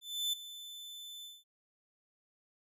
40% pulse tone with ADSR envelope, 3520 Hz, A7, in tune, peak -29 dBFS, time 0.01-1.44 s, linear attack 320 ms, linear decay 8 ms, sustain -15 dB, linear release 200 ms, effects none

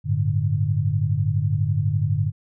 sine chord, G suspended second, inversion none, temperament equal, 98 / 110 / 146.83 Hz, G2 / A2 / D3, 0 / 0 / 0 cents, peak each -23 dBFS, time 0.04-2.32 s, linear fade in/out 50 ms, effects none

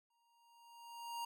square tone with exponential growth, 937 Hz, A#5, 9 cents sharp, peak -40 dBFS, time 0.1-1.25 s, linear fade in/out 5 ms, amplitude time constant 250 ms, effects none

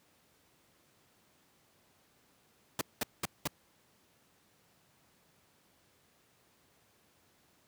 pink noise bursts, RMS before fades -32 dBFS, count 4, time 2.79-3.474 s, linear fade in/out 2 ms, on 21 ms, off 200 ms, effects pink hiss -68 dBFS RMS until 7.67 s + high-pass 100 Hz 12 dB/octave

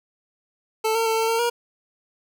25% pulse tone with pitch steps, 440.4 / 454.7 / 446.3 / 449.2 / 455.9 / 474.7 Hz, A4 / A#4 / A4 / A4 / A#4 / A#4, +2 / -43 / +25 / +36 / -39 / +31 cents, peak -16 dBFS, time 0.84-1.5 s, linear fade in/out 10 ms, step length 110 ms, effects none

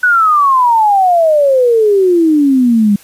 sine exponential sweep, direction down, 1500 to 198.8 Hz, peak -6 dBFS, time 0.03-2.96 s, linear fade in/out 5 ms, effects white hiss -41 dBFS RMS until 3.03 s + resampled to 32000 Hz

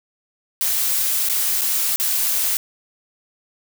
blue noise with dropouts, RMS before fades -20 dBFS, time 0.61-2.57 s, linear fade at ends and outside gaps 0 ms, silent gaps 1.287-1.297 / 1.611-1.617 / 1.96-1.999 s, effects none

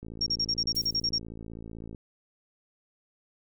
click train, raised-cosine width 3 ms, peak -29 dBFS, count 108, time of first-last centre 0.03-1.948 s, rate 55.8 Hz
sine tone bursts, 5560 Hz, F8, 9 cents flat, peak -24 dBFS, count 11, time 0.21-1.184 s, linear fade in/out 5 ms, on 54 ms, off 38 ms
violet noise with exponential decay, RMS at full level -38 dBFS, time 0.75-1.1 s, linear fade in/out 2 ms, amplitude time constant 76 ms
effects none

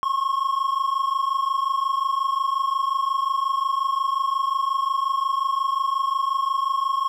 triangle tone pair together, 1068 / 1093.6 Hz, C6 / C#6, +35 / -24 cents, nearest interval unison, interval 41 cents, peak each -22 / -21 dBFS, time 0.03-7.08 s, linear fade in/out 0 ms, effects none

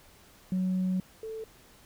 sine tone pair in turn, 185.3 / 441.9 Hz, F#3 / A4, +3 / +7 cents, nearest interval octave + minor third, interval 1504 cents, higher second, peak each -24 / -35 dBFS, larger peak first, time 0.52-1 / 1.23-1.44 s, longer first, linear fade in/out 2 ms, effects tanh soft clip ceiling -23 dBFS + pink hiss -57 dBFS RMS until 1.85 s

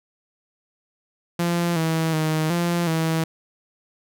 sawtooth tone with pitch steps, 172 / 161.8 / 156.8 / 172.4 / 161.8 Hz, F3 / E3 / D#3 / F3 / E3, -26 / -32 / +14 / -22 / -32 cents, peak -16 dBFS, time 1.39-3.24 s, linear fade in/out 5 ms, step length 370 ms, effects none

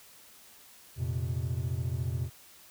triangle chord, F suspended fourth, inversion none, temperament equal, 87.31 / 116.54 / 130.81 Hz, F2 / Bb2 / C3, 0 / 0 / 0 cents, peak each -32 dBFS, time 0.96-2.3 s, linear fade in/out 50 ms, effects white hiss -55 dBFS RMS until 2.7 s

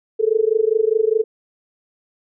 sine tone with amplitude modulation, 440 Hz, A4, in tune, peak -10 dBFS, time 0.19-1.24 s, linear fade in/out 20 ms, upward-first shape sine, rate 24.9 Hz, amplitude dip 95%, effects none

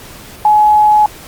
sine tone, 846 Hz, G#5, 32 cents sharp, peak -5 dBFS, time 0.45-1.06 s, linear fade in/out 2 ms, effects pink hiss -34 dBFS RMS until 1.27 s + Opus 48 kbps

